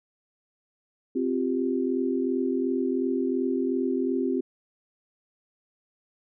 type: chord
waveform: sine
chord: C suspended fourth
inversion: none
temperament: equal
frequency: 261.6 / 349.2 / 392 Hz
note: C4 / F4 / G4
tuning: 0 / 0 / 0 cents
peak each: -26 / -29 / -29 dBFS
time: 1.15-4.41 s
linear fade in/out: 10 ms
effects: none